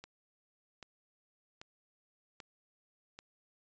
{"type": "click train", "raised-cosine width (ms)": 0.2, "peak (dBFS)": -30, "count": 5, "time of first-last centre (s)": [0.04, 3.19], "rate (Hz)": 1.27, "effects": ["resampled to 16000 Hz"]}